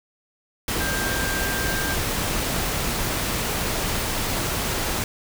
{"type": "tone in noise", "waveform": "sine", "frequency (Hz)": 1586, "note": "G6", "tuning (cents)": 20, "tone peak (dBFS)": -28, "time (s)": [0.8, 1.95], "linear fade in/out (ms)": 2, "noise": "pink", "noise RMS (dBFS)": -25, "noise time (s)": [0.68, 5.04], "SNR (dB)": -6, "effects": []}